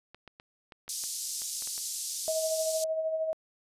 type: clicks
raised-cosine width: 0.3 ms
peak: -31 dBFS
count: 10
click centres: 0.146 / 0.277 / 0.399 / 0.722 / 0.88 / 1.038 / 1.419 / 1.623 / 1.674 / 1.779 s
type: band-pass noise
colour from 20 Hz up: pink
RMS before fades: -36 dBFS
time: 0.89-2.84 s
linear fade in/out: 2 ms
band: 5100 to 11000 Hz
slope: 24 dB/octave
type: tone with tremolo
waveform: sine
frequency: 638 Hz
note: D#5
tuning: 43 cents sharp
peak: -26 dBFS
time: 2.28-3.33 s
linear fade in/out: 0 ms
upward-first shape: sine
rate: 13 Hz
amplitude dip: 45%
effects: resampled to 32000 Hz